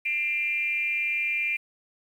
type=tone with frequency modulation; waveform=sine; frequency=2379 Hz; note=D7; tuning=22 cents sharp; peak=-24 dBFS; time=0.05-1.57 s; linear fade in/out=10 ms; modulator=288 Hz; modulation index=0.62; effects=9-bit